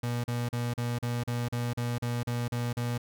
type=tone bursts; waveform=35% pulse; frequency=120.1 Hz; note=B2; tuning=48 cents flat; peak=-27 dBFS; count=12; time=0.03-2.979 s; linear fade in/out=5 ms; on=210 ms; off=39 ms; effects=none